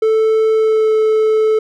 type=tone with pitch glide; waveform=triangle; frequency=440 to 435.7 Hz; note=A4 to A4; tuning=0 to -17 cents; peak=-8 dBFS; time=0.02-1.59 s; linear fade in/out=5 ms; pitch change=-17 cents; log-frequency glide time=0.53-0.94 s; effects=none